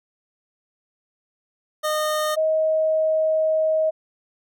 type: tone pair in turn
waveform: 25% pulse / sine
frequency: 613 / 631 Hz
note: D#5 / D#5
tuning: -26 / +24 cents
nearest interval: minor second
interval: 50 cents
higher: second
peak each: -17 dBFS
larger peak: neither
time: 1.83-2.36 / 2.36-3.91 s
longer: second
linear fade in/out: 20 ms
effects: none